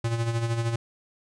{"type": "tone with tremolo", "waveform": "square", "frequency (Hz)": 116, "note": "A#2", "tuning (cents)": -8, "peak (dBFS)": -23, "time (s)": [0.04, 0.76], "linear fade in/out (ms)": 5, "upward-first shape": "sine", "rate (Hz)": 13, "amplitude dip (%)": 55, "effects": ["resampled to 22050 Hz", "10-bit"]}